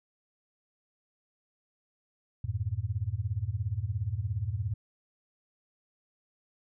sine chord, E diminished, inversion none, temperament equal with one note detuned, 82.41 / 99.42 / 116.54 Hz, E2 / G2 / Bb2, 0 / +25 / 0 cents, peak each -37 / -32 / -34 dBFS, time 2.44-4.74 s, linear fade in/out 5 ms, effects none

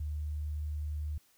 sine tone, 75.2 Hz, D2, 42 cents sharp, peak -33 dBFS, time 0-1.18 s, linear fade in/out 5 ms, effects white hiss -67 dBFS RMS until 1.37 s

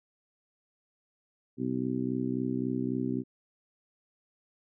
harmonic tone, 63.7 Hz, C2, 46 cents flat, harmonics 2 / 3 / 4 / 5 / 6, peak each -37 / -37 / -31 / -36 / -37 dBFS, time 1.57-3.24 s, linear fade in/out 50 ms, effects none

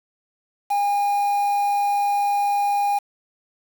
triangle tone with quantisation, 812 Hz, G#5, 39 cents flat, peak -16 dBFS, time 0.7-2.99 s, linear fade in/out 10 ms, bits 6, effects none

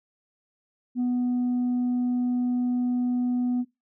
sine tone, 246.9 Hz, B3, in tune, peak -20 dBFS, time 0.95-3.65 s, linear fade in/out 50 ms, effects noise-tail reverb RT60 0.2 s tail -18 dB re dry + tanh soft clip ceiling -21 dBFS

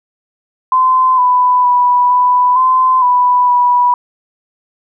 sine tone with pitch steps, 1029 / 996 / 984 / 992 / 1029 / 989 / 980 Hz, C6 / B5 / B5 / B5 / C6 / B5 / B5, -29 / +14 / -7 / +7 / -29 / +2 / -14 cents, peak -7 dBFS, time 0.72-3.94 s, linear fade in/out 2 ms, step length 460 ms, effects none

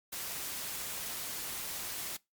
white noise, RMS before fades -39 dBFS, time 0.12-2.17 s, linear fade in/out 10 ms, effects noise-tail reverb RT60 0.2 s tail -22 dB re dry + MP3 96 kbps

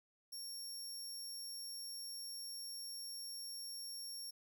25% pulse tone, 5520 Hz, F8, 21 cents flat, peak -40 dBFS, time 0.32-4.31 s, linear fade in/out 10 ms, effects 12-bit

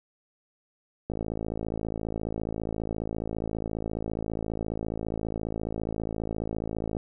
click train, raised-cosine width 2 ms, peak -18 dBFS, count 322, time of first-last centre 1.1-6.968 s, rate 54.7 Hz, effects none

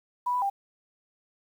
sine tone with pitch steps, 983 / 991 / 794 Hz, B5 / B5 / G5, -8 / +6 / +22 cents, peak -24 dBFS, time 0.26-0.5 s, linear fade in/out 10 ms, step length 80 ms, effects 9-bit

